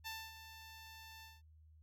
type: tone with ADSR envelope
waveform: 10% pulse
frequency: 888 Hz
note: A5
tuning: 16 cents sharp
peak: -34 dBFS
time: 0.04-1.42 s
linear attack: 28 ms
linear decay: 250 ms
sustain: -11 dB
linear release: 190 ms
effects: added 78 Hz sine -60 dBFS peak until 1.82 s